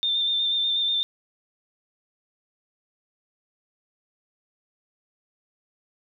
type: tone with vibrato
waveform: sine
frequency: 3591 Hz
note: A7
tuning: 35 cents sharp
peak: -21 dBFS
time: 0.03-1.03 s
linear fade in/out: 0 ms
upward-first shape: square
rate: 8.2 Hz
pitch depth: 19 cents each way
effects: none